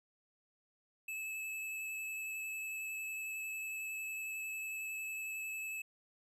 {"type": "tone with vibrato", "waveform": "square", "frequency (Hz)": 2605, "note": "E7", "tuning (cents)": -21, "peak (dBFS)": -40, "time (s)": [1.08, 5.82], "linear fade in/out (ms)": 5, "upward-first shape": "square", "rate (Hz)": 11, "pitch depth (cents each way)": 9, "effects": []}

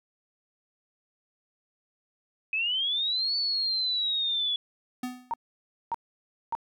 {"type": "linear two-way sweep", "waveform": "sine", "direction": "up then down", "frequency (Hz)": [2522, 4496, 3384], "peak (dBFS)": -25, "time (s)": [2.53, 4.56], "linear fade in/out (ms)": 2, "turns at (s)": 3.36}
{"type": "tone with exponential decay", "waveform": "square", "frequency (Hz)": 250.3, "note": "B3", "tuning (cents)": 23, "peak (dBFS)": -29, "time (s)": [5.03, 5.36], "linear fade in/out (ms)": 5, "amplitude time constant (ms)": 71}
{"type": "tone bursts", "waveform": "sine", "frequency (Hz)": 925, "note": "A#5", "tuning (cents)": -14, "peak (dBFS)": -26, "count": 3, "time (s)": [5.31, 6.551], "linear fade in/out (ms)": 0, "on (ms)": 27, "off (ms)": 580}
{"effects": []}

